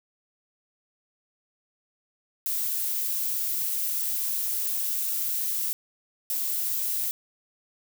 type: noise bursts at uneven times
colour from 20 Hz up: violet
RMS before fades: -28 dBFS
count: 2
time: 2.46-5.73 / 6.3-7.11 s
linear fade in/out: 0 ms
effects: none